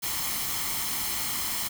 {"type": "noise with comb filter", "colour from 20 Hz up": "white", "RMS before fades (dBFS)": -30, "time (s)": [0.02, 1.69], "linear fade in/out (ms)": 20, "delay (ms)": 0.95, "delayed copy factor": 0.55, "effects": []}